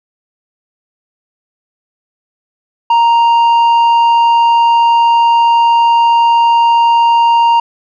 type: tone with tanh clipping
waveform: sine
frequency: 932.3 Hz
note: A#5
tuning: in tune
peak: -7 dBFS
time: 2.9-7.6 s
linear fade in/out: 5 ms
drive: 6 dB
effects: none